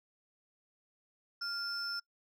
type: tone pair together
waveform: sine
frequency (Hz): 1400 / 5298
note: F6 / E8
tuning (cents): +4 / +8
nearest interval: octave + major seventh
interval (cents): 2304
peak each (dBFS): -38 / -36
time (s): 1.41-2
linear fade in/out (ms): 10
effects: noise-tail reverb RT60 0.1 s tail -26 dB re dry + tanh soft clip ceiling -30 dBFS